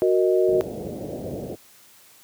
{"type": "chord", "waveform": "sine", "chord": "D# minor", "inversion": "first", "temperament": "equal", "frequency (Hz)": [370, 466.2, 622.3], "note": ["F#4", "A#4", "D#5"], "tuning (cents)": [0, 0, 0], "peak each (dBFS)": [-18, -23, -23], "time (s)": [0.02, 0.61], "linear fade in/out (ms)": 0}
{"type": "low-pass noise", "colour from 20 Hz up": "white", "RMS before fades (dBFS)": -32, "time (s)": [0.47, 1.56], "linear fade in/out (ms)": 20, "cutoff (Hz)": 630, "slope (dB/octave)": 48}
{"effects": ["white hiss -52 dBFS RMS until 2.23 s", "high-pass 80 Hz 12 dB/octave"]}